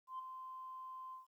sine tone with ADSR envelope, 1038 Hz, C6, 14 cents flat, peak -39 dBFS, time 0.07-1.27 s, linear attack 120 ms, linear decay 11 ms, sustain -7 dB, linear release 140 ms, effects tanh soft clip ceiling -38 dBFS + 13-bit

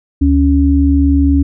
sine tone pair together, 73.7 / 278.3 Hz, D2 / C#4, +7 / +7 cents, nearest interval octave + major seventh, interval 2300 cents, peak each -10 dBFS, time 0.21-1.43 s, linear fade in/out 10 ms, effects none

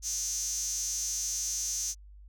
sawtooth tone with high-pass filter, 304.5 Hz, D#4, 37 cents flat, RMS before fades -33 dBFS, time 0.02-1.95 s, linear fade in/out 50 ms, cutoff 6200 Hz, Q 8.7, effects added 50 Hz sine -48 dBFS peak until 2.28 s

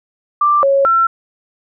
sine tone with pitch steps, 1179 / 551 / 1350 Hz, D6 / C#5 / E6, +6 / -11 / +41 cents, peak -9 dBFS, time 0.41-1.07 s, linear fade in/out 5 ms, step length 220 ms, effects none

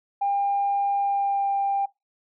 sine tone with pitch glide, 801 to 794.1 Hz, G5 to G5, +37 to +22 cents, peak -20 dBFS, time 0.21-1.86 s, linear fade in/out 10 ms, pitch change -15 cents, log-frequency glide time 0.99-1.51 s, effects noise-tail reverb RT60 0.2 s tail -22 dB re dry + tanh soft clip ceiling -16 dBFS

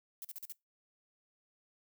violet noise bursts, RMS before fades -44 dBFS, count 5, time 0.22-0.522 s, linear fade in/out 0 ms, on 26 ms, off 43 ms, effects noise-tail reverb RT60 0.2 s tail -23 dB re dry

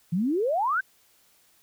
sine exponential sweep, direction up, 160 to 1606 Hz, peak -22 dBFS, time 0.12-0.81 s, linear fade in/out 10 ms, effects white hiss -62 dBFS RMS until 1.62 s

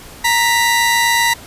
sawtooth tone pair together, 932.3 / 1972.5 Hz, A#5 / B6, 0 / -3 cents, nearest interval octave + minor second, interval 1297 cents, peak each -11 dBFS, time 0.24-1.34 s, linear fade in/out 10 ms, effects pink hiss -37 dBFS RMS until 1.46 s + resampled to 32000 Hz

